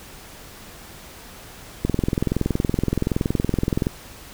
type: click train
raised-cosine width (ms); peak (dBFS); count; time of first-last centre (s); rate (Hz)
3; -7; 44; 1.85-3.869; 21.3
effects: pink hiss -42 dBFS RMS until 4.33 s